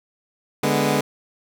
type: chord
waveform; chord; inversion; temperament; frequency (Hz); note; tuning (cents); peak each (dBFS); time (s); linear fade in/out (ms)
15% pulse; G# diminished; second; equal; 146.83 / 207.7 / 246.9; D3 / G#3 / B3; 0 / 0 / 0; -16; 0.63-1.01; 5
effects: none